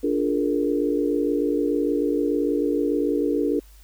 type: chord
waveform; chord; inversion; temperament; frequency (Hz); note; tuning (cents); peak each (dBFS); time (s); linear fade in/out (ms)
sine; Bb dominant seventh; first; just; 291.4 / 349.6 / 419.5 / 466.2; D4 / F4 / Ab4 / Bb4; -13 / +2 / +17 / 0; -23 / -27 / -26 / -26; 0.03-3.6; 10
effects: added 50 Hz sine -46 dBFS peak until 3.83 s + white hiss -56 dBFS RMS until 3.83 s